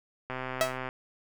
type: click train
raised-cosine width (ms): 0.5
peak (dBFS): -20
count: 77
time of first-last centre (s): 0.3-0.889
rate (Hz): 129
type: tone with exponential decay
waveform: sawtooth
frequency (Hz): 649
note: E5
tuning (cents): -27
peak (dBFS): -16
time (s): 0.61-0.78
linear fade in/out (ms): 0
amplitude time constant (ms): 36
effects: none